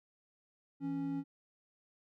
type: tone pair together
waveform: triangle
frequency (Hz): 164.81 / 277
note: E3 / C#4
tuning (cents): 0 / -1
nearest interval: major sixth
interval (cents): 899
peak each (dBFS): -40 / -33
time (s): 0.8-1.24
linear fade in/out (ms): 50
effects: none